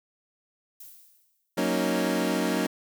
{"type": "noise with exponential decay", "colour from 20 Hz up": "violet", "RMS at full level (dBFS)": -43, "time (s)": [0.8, 1.59], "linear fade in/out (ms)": 5, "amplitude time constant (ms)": 170}
{"type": "chord", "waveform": "25% pulse", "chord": "D# minor seventh", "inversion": "first", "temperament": "equal", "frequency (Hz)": [185, 233.1, 277.2, 311.1], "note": ["F#3", "A#3", "C#4", "D#4"], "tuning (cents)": [0, 0, 0, 0], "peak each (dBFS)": -26, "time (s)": [1.57, 2.67], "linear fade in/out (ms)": 10}
{"effects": []}